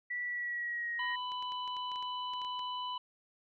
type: tone with pitch glide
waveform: sine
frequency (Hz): 1956 to 1882.8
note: B6 to A#6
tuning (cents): -17 to +17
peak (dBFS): -34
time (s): 0.1-1.16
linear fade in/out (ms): 10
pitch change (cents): -66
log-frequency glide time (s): 0.25-0.94
type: harmonic tone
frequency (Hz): 997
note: B5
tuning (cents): +16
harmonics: 1 / 3 / 4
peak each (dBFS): -37 / -41 / -53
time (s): 0.99-2.98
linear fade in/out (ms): 5
type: clicks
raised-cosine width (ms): 0.2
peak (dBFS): -34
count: 12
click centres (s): 1.319 / 1.425 / 1.521 / 1.677 / 1.767 / 1.917 / 1.959 / 2.026 / 2.336 / 2.417 / 2.448 / 2.593
effects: none